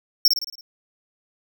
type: tone with echo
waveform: square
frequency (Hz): 5460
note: F8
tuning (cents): -40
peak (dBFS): -12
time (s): 0.25-0.28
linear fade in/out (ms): 2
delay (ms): 55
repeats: 6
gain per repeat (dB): -5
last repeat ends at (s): 0.61
effects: none